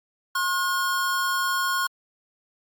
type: tone pair together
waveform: square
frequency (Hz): 1072.4 / 1441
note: C6 / F#6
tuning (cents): +42 / -46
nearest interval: perfect fourth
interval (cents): 512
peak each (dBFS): -26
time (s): 0.35-1.87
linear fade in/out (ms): 5
effects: Opus 48 kbps